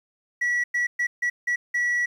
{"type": "tone bursts at uneven times", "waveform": "sine", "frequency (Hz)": 1939, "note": "B6", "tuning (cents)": -32, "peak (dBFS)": -18, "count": 6, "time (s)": [[0.41, 0.64], [0.74, 0.87], [0.99, 1.07], [1.22, 1.3], [1.47, 1.56], [1.74, 2.06]], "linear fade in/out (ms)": 10, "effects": ["tanh soft clip ceiling -20 dBFS", "9-bit"]}